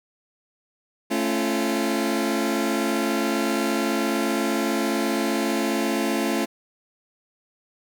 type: chord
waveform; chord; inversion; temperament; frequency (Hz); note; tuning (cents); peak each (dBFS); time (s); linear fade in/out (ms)
sawtooth; A augmented; none; just; 220 / 275 / 343.8; A3 / C#4 / E#4; 0 / -14 / -27; -22; 1.1-6.46; 20
effects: none